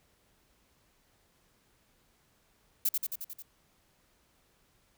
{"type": "noise with echo", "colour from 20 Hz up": "violet", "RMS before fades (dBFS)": -27, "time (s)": [2.85, 2.89], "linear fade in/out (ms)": 5, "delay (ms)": 89, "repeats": 6, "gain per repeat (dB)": -3, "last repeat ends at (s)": 3.424, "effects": ["pink hiss -69 dBFS RMS until 4.97 s"]}